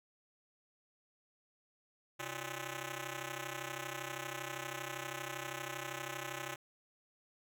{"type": "ring-modulated tone", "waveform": "5% pulse", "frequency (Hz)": 232.6, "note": "A#3", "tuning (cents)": -4, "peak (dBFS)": -26, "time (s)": [2.19, 6.56], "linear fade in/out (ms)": 10, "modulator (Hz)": 100, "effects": []}